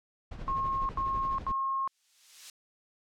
brown noise with tremolo, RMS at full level -37 dBFS, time 0.31-1.52 s, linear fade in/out 5 ms, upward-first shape sine, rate 12 Hz, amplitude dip 55%
sine tone bursts, 1077 Hz, C6, 50 cents sharp, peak -28 dBFS, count 3, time 0.48-1.876 s, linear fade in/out 0 ms, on 410 ms, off 83 ms
violet noise with exponential growth, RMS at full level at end -31 dBFS, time 1.76-2.5 s, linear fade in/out 2 ms, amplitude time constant 160 ms
effects low-pass 5000 Hz 12 dB/octave

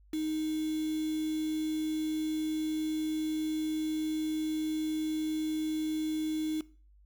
sine tone with quantisation, 311.6 Hz, D#4, 3 cents sharp, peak -30 dBFS, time 0.13-6.61 s, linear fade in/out 5 ms, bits 7, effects noise-tail reverb RT60 0.4 s tail -20 dB re dry + added 50 Hz sine -57 dBFS peak until 7.05 s

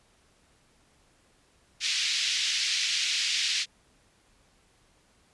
white band-pass noise, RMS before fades -28 dBFS, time 1.8-3.66 s, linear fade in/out 50 ms, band 2200 to 5400 Hz, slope 24 dB/octave, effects pink hiss -64 dBFS RMS until 5.33 s + resampled to 24000 Hz

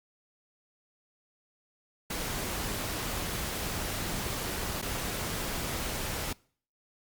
pink noise with dropouts, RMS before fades -34 dBFS, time 2.1-6.33 s, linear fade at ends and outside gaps 5 ms, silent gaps 4.816-4.824 s, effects noise-tail reverb RT60 0.5 s tail -24 dB re dry + Opus 48 kbps

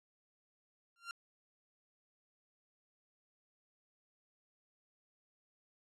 sawtooth tone with exponential growth, 1383 Hz, F6, 17 cents flat, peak -34 dBFS, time 0.96-1.11 s, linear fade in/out 1 ms, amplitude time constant 32 ms, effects low-pass 8000 Hz 12 dB/octave

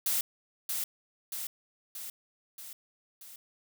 blue noise with echo, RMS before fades -29 dBFS, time 0.06-0.21 s, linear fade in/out 2 ms, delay 630 ms, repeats 5, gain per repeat -4 dB, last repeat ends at 3.36 s, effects none

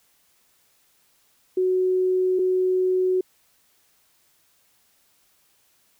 sine tone pair in turn, 370 / 370 Hz, F#4 / F#4, 0 / 0 cents, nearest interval unison, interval 0 cents, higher neither, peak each -18 dBFS, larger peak neither, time 1.57-2.39 / 2.39-3.21 s, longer neither, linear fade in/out 5 ms, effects white hiss -63 dBFS RMS until 5.99 s

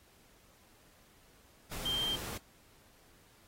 sine tone in noise, 3161 Hz, G7, 14 cents sharp, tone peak -31 dBFS, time 1.85-2.16 s, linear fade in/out 10 ms, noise pink, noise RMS -42 dBFS, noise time 1.71-2.38 s, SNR +8 dB, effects pink hiss -64 dBFS RMS until 3.47 s + AAC 48 kbps

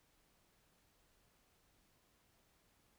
silence, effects pink hiss -74 dBFS RMS until 2.98 s

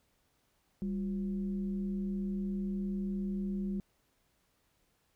sine tone with frequency modulation, 196.5 Hz, G3, 4 cents sharp, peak -32 dBFS, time 0.82-3.8 s, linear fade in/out 0 ms, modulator 158 Hz, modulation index 0.45, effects pink hiss -74 dBFS RMS until 5.15 s

